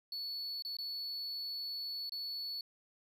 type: tone with dropouts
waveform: triangle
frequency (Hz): 4426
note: C#8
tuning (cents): -3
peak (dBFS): -37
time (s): 0.12-2.61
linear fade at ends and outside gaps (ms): 2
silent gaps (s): 0.623-0.649 / 0.769-0.786 / 2.095-2.12
effects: none